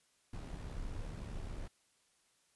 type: noise with amplitude modulation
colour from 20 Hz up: brown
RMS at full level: -41 dBFS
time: 0.33-1.68 s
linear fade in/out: 5 ms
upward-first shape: sine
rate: 71.2 Hz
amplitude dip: 45%
effects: white hiss -73 dBFS RMS until 2.55 s + resampled to 24000 Hz